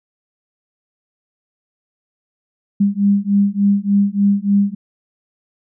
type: beating tone pair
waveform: sine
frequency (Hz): 199.2 / 202.6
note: G3 / G#3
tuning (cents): +28 / -43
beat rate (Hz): 3.4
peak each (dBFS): -15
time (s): 2.8-4.75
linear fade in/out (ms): 10
effects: none